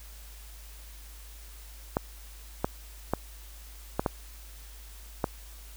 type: clicks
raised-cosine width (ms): 1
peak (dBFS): -11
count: 6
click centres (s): 1.969 / 2.645 / 3.136 / 3.995 / 4.062 / 5.242
effects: added 52 Hz sine -45 dBFS peak until 5.76 s + white hiss -52 dBFS RMS until 5.76 s